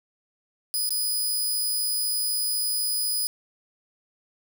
10% pulse tone with dropouts, 4978 Hz, D#8, in tune, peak -17 dBFS, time 0.74-3.27 s, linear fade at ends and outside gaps 0 ms, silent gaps 0.891-0.906 s, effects none

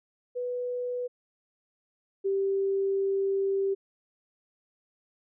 sine tone pair in turn, 493.3 / 391.1 Hz, B4 / G4, -2 / -4 cents, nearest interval major third, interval 402 cents, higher first, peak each -29 / -24 dBFS, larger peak second, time 0.35-1.08 / 2.24-3.75 s, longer second, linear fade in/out 20 ms, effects none

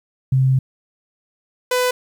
sine / sawtooth tone pair in turn, 131.7 / 500.1 Hz, C3 / B4, +12 / +22 cents, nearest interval octave + major seventh, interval 2310 cents, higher second, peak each -12 dBFS, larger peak neither, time 0.32-0.59 / 1.71-1.91 s, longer first, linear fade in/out 5 ms, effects 9-bit

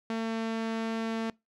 sawtooth tone with low-pass filter, 225.1 Hz, A3, 40 cents sharp, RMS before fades -32 dBFS, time 0.1-1.3 s, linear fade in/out 2 ms, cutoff 5000 Hz, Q 0.58, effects noise-tail reverb RT60 0.2 s tail -23 dB re dry

